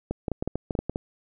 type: clicks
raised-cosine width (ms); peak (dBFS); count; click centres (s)
2; -14; 11; 0.11 / 0.282 / 0.317 / 0.425 / 0.476 / 0.556 / 0.708 / 0.752 / 0.79 / 0.896 / 0.959
effects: none